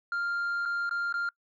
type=tone with dropouts; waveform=sine; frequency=1396.9 Hz; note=F6; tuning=in tune; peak=-25 dBFS; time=0.12-1.29 s; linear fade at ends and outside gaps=2 ms; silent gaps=0.654-0.658 / 0.894-0.91 / 1.126-1.14 s; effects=noise-tail reverb RT60 0.1 s tail -26 dB re dry + tanh soft clip ceiling -27 dBFS